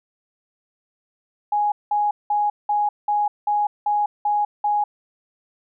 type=tone bursts; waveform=sine; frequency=830.6 Hz; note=G#5; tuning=in tune; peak=-17 dBFS; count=9; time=1.52-4.84 s; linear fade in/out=5 ms; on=200 ms; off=190 ms; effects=none